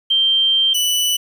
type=tone pair in turn; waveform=sine / sawtooth; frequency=3150 / 2972 Hz; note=G7 / F#7; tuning=+8 / +7 cents; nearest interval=minor second; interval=101 cents; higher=first; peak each=-12 dBFS; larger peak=neither; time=0.1-0.74 / 0.74-1.17 s; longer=first; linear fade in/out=10 ms; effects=8-bit